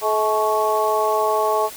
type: harmonic tone with a mistuned harmonic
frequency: 214.8 Hz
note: A3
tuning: 41 cents flat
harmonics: 2 / 3 / 4 / 5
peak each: -22 / -22 / -22 / -22 dBFS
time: 0.01-1.7 s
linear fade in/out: 50 ms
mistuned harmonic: 5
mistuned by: +53 cents
effects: white hiss -37 dBFS RMS until 1.76 s